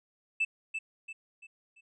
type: tone with echo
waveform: triangle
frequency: 2637 Hz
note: E7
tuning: in tune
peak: -22 dBFS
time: 0.4-0.45 s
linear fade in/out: 10 ms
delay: 340 ms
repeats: 4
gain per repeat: -8 dB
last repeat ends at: 1.81 s
effects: tanh soft clip ceiling -22 dBFS + resampled to 24000 Hz